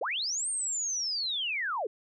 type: linear two-way sweep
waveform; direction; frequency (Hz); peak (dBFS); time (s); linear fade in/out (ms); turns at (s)
sine; up then down; 370 to 8810 to 370; -29; 0.01-1.87; 5; 0.49
effects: none